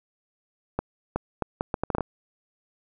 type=accelerating click train; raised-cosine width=1 ms; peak=-11 dBFS; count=10; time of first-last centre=0.79-2.007 s; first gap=370 ms; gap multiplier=0.71; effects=none